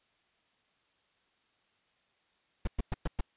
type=noise bursts; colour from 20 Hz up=brown; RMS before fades=-29 dBFS; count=5; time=2.65-3.21 s; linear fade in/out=5 ms; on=24 ms; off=110 ms; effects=white hiss -72 dBFS RMS until 3.36 s + resampled to 8000 Hz